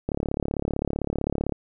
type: click train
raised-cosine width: 2 ms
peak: -12 dBFS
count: 52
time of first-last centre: 0.09-1.523 s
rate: 35.6 Hz
effects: none